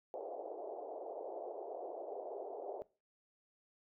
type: band-pass noise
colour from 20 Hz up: white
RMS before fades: -45 dBFS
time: 0.14-2.82 s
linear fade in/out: 0 ms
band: 370 to 740 Hz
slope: 48 dB/octave
effects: noise-tail reverb RT60 0.3 s tail -19 dB re dry